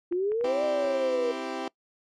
sine exponential two-way sweep, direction up then down, 341.4 to 605 to 475.5 Hz, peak -24 dBFS, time 0.11-1.32 s, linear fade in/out 10 ms, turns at 0.64 s
clicks, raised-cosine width 0.5 ms, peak -31 dBFS, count 6, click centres 0.125 / 0.319 / 0.411 / 0.461 / 0.641 / 0.849 s
20% pulse chord, C major, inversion none, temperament equal, 261.6 / 329.6 / 392 Hz, C4 / E4 / G4, 0 / 0 / 0 cents, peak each -31 dBFS, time 0.44-1.68 s, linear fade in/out 2 ms
effects noise-tail reverb RT60 0.1 s tail -23 dB re dry + low-pass 5000 Hz 12 dB/octave

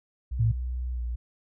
sine tone with pitch glide, 62.1 to 59.54 Hz, B1 to A#1, +10 to +37 cents, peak -28 dBFS, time 0.31-1.16 s, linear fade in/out 10 ms, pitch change -73 cents, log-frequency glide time 0.92-1.02 s
sine tone, 113 Hz, A2, 47 cents sharp, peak -20 dBFS, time 0.39-0.52 s, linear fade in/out 10 ms
effects none

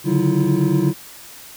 triangle tone cluster, 140.9 / 149.3 / 186.3 / 320 / 343.9 Hz, C#3 / D3 / F#3 / D#4 / F4, +29 / +29 / +12 / +49 / -27 cents, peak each -19 dBFS, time 0.04-0.94 s, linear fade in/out 50 ms, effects white hiss -40 dBFS RMS until 1.56 s

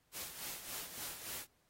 white noise with tremolo, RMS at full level -43 dBFS, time 0.12-1.47 s, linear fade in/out 50 ms, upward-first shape sine, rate 3.5 Hz, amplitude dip 60%, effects pink hiss -75 dBFS RMS until 1.69 s + AAC 48 kbps

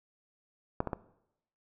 clicks, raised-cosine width 1 ms, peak -14 / -19 / -18 dBFS, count 3, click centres 0.804 / 0.873 / 0.932 s, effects noise-tail reverb RT60 0.8 s tail -18 dB re dry

